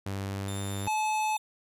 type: tone with pitch glide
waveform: sawtooth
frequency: 98 to 99.14 Hz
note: G2 to G2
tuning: 0 to +20 cents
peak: -28 dBFS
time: 0.06-0.88 s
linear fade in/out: 5 ms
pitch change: +20 cents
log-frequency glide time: 0.25-0.74 s
type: tone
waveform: 10% pulse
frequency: 3602 Hz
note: A7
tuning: 40 cents sharp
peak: -33 dBFS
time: 0.48-1.38 s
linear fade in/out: 2 ms
type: harmonic tone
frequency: 861 Hz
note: A5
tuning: 38 cents flat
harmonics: 1 / 3 / 5 / 7 / 9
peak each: -26 / -35 / -48 / -44 / -48 dBFS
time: 0.87-1.37 s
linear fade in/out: 5 ms
effects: resampled to 32000 Hz